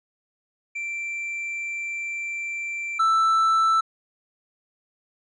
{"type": "tone pair in turn", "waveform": "triangle", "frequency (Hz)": [2349, 1324.1], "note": ["D7", "E6"], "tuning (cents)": [0, 7], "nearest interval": "minor seventh", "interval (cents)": 993, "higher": "first", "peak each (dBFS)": [-26, -15], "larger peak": "second", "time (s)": [[0.75, 2.99], [2.99, 3.81]], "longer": "first", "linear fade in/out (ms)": 10, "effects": ["resampled to 22050 Hz"]}